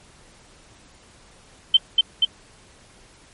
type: tone with echo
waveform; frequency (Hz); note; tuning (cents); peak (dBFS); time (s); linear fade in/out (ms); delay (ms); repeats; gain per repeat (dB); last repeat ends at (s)
sine; 3096; G7; -22; -9; 1.74-1.77; 5; 240; 2; -2; 2.25
effects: pink hiss -51 dBFS RMS until 3.33 s + MP3 48 kbps